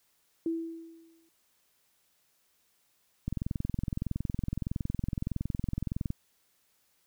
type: tone with exponential decay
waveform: sine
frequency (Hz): 329.6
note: E4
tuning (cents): 0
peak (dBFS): -26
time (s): 0.46-1.29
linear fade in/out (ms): 2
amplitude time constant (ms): 180
type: click train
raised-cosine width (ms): 5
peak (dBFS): -19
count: 62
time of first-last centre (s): 3.28-6.104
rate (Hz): 21.6
effects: white hiss -71 dBFS RMS until 7.06 s